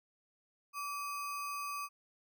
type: tone with sample-and-hold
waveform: sine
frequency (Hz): 1156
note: D6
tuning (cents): -28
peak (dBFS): -37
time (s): 0.73-1.89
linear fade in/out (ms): 50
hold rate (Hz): 3675
effects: none